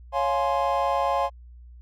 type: chord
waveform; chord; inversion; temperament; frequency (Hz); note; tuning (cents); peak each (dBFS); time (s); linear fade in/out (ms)
triangle; Db major seventh; none; equal with one note detuned; 554.4 / 698.5 / 840.3 / 1046.5; Db5 / F5 / Ab5 / C6; 0 / 0 / +20 / 0; -25; 0.12-1.3; 50
effects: added 60 Hz sine -43 dBFS peak until 1.81 s